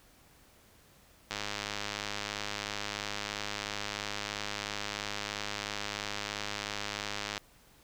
click train, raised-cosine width 0.2 ms, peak -17 dBFS, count 626, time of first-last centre 1.31-7.378 s, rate 103 Hz, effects pink hiss -61 dBFS RMS until 7.83 s

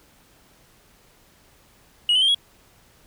sine tone with pitch steps, 2900 / 3035 / 3177 / 3325 Hz, F#7 / F#7 / G7 / G#7, -35 / +43 / +23 / +1 cents, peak -13 dBFS, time 2.09-2.346 s, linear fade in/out 2 ms, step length 64 ms, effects tanh soft clip ceiling -14 dBFS + pink hiss -56 dBFS RMS until 3.06 s

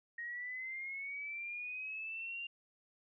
sine linear sweep, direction up, 1867 to 2794 Hz, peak -40 dBFS, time 0.18-2.47 s, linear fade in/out 5 ms, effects none

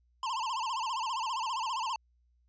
square tone with vibrato, 970 Hz, B5, 31 cents flat, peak -32 dBFS, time 0.23-1.96 s, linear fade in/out 2 ms, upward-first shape sine, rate 15 Hz, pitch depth 180 cents each way, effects added 60 Hz sine -66 dBFS peak until 2.48 s + resampled to 16000 Hz

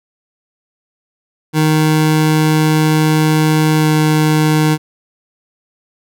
25% pulse tone with pitch glide, 155.4 to 154.42 Hz, D#3 to D#3, -2 to -13 cents, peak -6 dBFS, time 1.53-4.78 s, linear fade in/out 50 ms, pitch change -11 cents, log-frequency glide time 3.77-3.87 s, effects none

